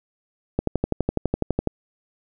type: click train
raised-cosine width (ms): 2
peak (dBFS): -7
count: 14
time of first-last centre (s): 0.59-1.673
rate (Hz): 12
effects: none

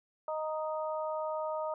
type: harmonic tone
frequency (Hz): 311.1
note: D#4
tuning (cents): 0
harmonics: 2 / 3 / 4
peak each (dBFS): -34 / -38 / -41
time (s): 0.28-1.74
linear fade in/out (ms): 2
effects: none

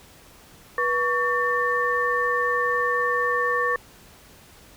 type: tone cluster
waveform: sine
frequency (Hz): 487.9 / 1126 / 1795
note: B4 / C#6 / A6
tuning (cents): -21 / +27 / +34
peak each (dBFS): -26 / -24 / -24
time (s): 0.78-3.76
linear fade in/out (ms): 2
effects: pink hiss -50 dBFS RMS until 4.76 s

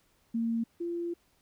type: tone pair in turn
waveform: sine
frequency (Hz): 229.5 / 343.1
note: A#3 / F4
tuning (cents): -27 / -31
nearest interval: perfect fifth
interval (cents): 696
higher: second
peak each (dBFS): -27 / -31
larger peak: first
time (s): 0.34-0.64 / 0.8-1.14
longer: second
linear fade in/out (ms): 10
effects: pink hiss -69 dBFS RMS until 1.41 s

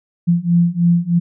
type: beating tone pair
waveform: sine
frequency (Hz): 170.4 / 173.6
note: F3 / F3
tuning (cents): -42 / -10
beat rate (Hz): 3.2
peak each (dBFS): -15 / -14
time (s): 0.27-1.2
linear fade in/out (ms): 20
effects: none

